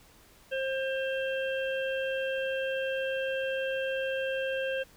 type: harmonic tone with a mistuned harmonic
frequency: 531 Hz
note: C5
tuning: 25 cents sharp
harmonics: 1 / 3 / 5 / 6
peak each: -30 / -36 / -39 / -43 dBFS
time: 0.51-4.84 s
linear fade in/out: 20 ms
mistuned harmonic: 5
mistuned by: +27 cents
effects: pink hiss -58 dBFS RMS until 4.96 s